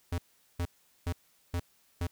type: tone bursts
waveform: square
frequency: 86.9 Hz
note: F2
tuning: 8 cents flat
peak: -30 dBFS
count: 5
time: 0.12-2.07 s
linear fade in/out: 5 ms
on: 62 ms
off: 410 ms
effects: white hiss -67 dBFS RMS until 2.11 s